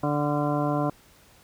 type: harmonic tone with a mistuned harmonic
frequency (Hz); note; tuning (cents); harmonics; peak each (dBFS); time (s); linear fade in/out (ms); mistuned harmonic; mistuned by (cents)
146.83; D3; 0; 1 / 2 / 3 / 4 / 5 / 7 / 8 / 9; -28 / -27 / -35 / -30 / -31 / -32 / -41 / -39; 0.03-0.9; 5; 9; +62
effects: pink hiss -56 dBFS RMS until 1.43 s